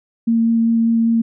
sine tone with vibrato, 228.9 Hz, A#3, 31 cents flat, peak -12 dBFS, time 0.27-1.22 s, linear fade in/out 10 ms, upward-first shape sine, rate 5.1 Hz, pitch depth 8 cents each way, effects none

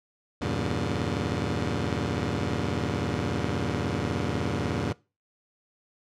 15% pulse chord, E diminished seventh, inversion none, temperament just, 82.41 / 98.89 / 118.67 / 142.4 Hz, E2 / G2 / Bb2 / Db3, 0 / +16 / +31 / +47 cents, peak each -26 dBFS, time 0.41-4.93 s, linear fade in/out 10 ms, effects noise-tail reverb RT60 0.3 s tail -22 dB re dry + low-pass 6000 Hz 12 dB/octave

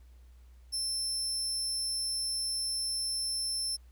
30% pulse tone, 5330 Hz, E8, 18 cents sharp, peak -27 dBFS, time 0.72-3.77 s, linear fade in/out 20 ms, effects added 61 Hz sine -52 dBFS peak until 3.91 s + pink hiss -70 dBFS RMS until 3.91 s

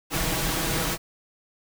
pink noise with comb filter, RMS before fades -26 dBFS, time 0.1-0.98 s, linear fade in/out 50 ms, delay 6.2 ms, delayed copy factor +0.6, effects none

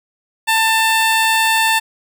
15% pulse tone, 891 Hz, A5, 22 cents sharp, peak -6 dBFS, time 0.47-1.8 s, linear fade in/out 20 ms, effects none

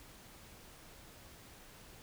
silence, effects pink hiss -56 dBFS RMS until 2.02 s

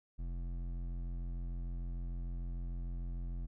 sine tone with hard clipping, 43.34 Hz, F1, 12 cents flat, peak -39 dBFS, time 0.18-3.47 s, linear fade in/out 20 ms, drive 11 dB, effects none

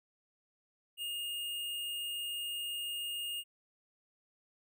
square tone, 2839 Hz, F7, 28 cents sharp, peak -37 dBFS, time 0.97-3.44 s, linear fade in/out 50 ms, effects none

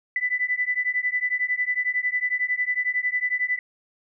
sine beating tone pair, 1986 / 1997 Hz, B6 / B6, +9 / +19 cents, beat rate 11 Hz, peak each -25 dBFS, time 0.16-3.59 s, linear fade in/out 2 ms, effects none

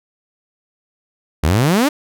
sawtooth exponential sweep, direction up, 69.3 to 311.6 Hz, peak -8 dBFS, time 1.43-1.89 s, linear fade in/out 10 ms, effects none

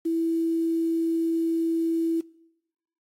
sine tone with quantisation, 329.6 Hz, E4, in tune, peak -22 dBFS, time 0.05-2.21 s, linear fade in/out 10 ms, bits 8, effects noise-tail reverb RT60 0.9 s tail -23 dB re dry + AAC 48 kbps

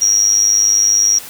sine tone with amplitude modulation, 5700 Hz, F8, 34 cents sharp, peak -5 dBFS, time 0.01-1.19 s, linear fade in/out 10 ms, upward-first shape sine, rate 100 Hz, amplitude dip 100%, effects white hiss -33 dBFS RMS until 1.29 s

